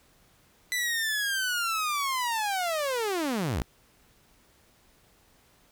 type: linear sweep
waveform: sawtooth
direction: down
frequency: 2002 to 47.37 Hz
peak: -23 dBFS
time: 0.72-3.62 s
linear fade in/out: 0 ms
effects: pink hiss -62 dBFS RMS until 5.71 s